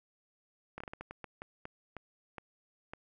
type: slowing click train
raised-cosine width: 0.5 ms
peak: -27 dBFS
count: 13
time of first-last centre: 0.78-2.935 s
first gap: 24 ms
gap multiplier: 1.33
effects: none